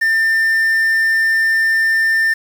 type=tone with quantisation; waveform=triangle; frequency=1795 Hz; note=A6; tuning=34 cents sharp; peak=-10 dBFS; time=0.01-2.34 s; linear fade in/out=10 ms; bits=6; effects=none